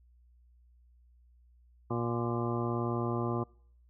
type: harmonic tone with a mistuned harmonic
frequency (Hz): 118.5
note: A#2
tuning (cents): +29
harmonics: 1 / 2 / 3 / 4 / 5 / 6 / 7 / 9 / 10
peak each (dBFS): -34 / -36 / -35 / -42 / -43 / -43 / -44 / -41 / -42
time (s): 1.9-3.44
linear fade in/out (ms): 10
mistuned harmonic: 9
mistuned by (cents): -49
effects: noise-tail reverb RT60 0.6 s tail -25 dB re dry + added 60 Hz sine -59 dBFS peak until 3.89 s